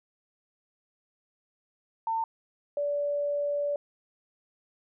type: tone pair in turn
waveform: sine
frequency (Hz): 902 / 578.2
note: A5 / D5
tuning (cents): +43 / -27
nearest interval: minor sixth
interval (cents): 770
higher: first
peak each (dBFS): -26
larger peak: neither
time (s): 2.07-2.24 / 2.77-3.76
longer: second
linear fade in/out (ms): 2
effects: none